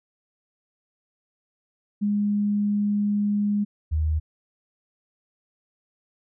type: tone pair in turn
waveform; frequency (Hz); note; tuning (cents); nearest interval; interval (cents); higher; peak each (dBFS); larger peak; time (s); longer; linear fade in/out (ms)
sine; 205.8 / 77.85; G#3 / D#2; -16 / +2; octave + perfect fourth; 1682; first; -20; neither; 2.01-3.65 / 3.91-4.2; first; 20
effects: none